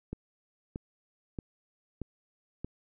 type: click train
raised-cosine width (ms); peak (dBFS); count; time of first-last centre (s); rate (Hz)
3; -23; 5; 0.13-2.646; 1.59
effects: none